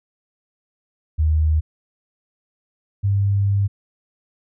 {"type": "tone pair in turn", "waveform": "sine", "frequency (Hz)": [77.78, 99.8], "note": ["D#2", "G2"], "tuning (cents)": [0, 32], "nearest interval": "major third", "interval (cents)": 432, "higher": "second", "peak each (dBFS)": [-14, -15], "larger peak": "first", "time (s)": [[1.18, 1.61], [3.03, 3.68]], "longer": "second", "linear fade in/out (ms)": 20, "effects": []}